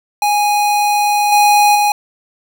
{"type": "tone with level steps", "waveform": "square", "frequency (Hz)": 828, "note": "G#5", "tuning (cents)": -5, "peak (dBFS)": [-12, -8, -11], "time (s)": [0.22, 1.92], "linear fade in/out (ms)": 2, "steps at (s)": [1.32, 1.75], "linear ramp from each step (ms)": 5, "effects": []}